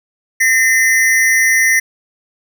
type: ring-modulated tone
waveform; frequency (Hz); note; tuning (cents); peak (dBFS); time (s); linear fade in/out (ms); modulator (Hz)
square; 1940; B6; -31; -7; 0.4-1.8; 10; 110
effects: none